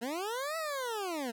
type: linear two-way sweep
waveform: 20% pulse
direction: up then down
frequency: 220 to 660 to 220 Hz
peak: -29 dBFS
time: 0.01-1.32 s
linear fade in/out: 20 ms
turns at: 0.57 s
effects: none